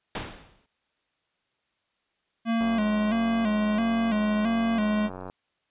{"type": "noise with exponential decay", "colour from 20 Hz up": "pink", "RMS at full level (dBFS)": -29, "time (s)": [0.15, 0.66], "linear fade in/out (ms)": 1, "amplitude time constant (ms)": 110}
{"type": "tone with vibrato", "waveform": "square", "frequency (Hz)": 220, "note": "A3", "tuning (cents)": 0, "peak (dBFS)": -23, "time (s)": [2.45, 5.1], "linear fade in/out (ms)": 50, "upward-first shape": "square", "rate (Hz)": 1.5, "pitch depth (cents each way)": 68}
{"type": "click train", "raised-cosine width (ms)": 1, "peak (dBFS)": -24, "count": 250, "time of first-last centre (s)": [2.61, 5.299], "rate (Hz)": 92.6}
{"effects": ["white hiss -74 dBFS RMS until 5.7 s", "resampled to 8000 Hz"]}